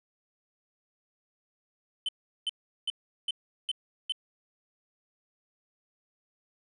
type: tone bursts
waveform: triangle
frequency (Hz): 3057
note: G7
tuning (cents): -44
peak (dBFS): -26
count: 6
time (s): 2.06-4.122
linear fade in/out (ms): 2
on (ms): 27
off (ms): 380
effects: resampled to 24000 Hz + 11-bit